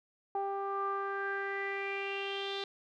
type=tone with low-pass filter sweep; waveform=sawtooth; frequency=395 Hz; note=G4; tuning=13 cents sharp; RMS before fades=-36 dBFS; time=0.35-2.64 s; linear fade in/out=2 ms; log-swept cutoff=860 to 3800 Hz; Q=6.2; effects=none